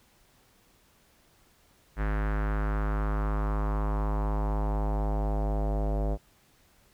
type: tone with low-pass filter sweep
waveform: square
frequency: 52 Hz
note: G#1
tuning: 3 cents sharp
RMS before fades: -28 dBFS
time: 1.96-6.18 s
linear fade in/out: 50 ms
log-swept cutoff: 1700 to 630 Hz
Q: 2.7
effects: pink hiss -63 dBFS RMS until 6.93 s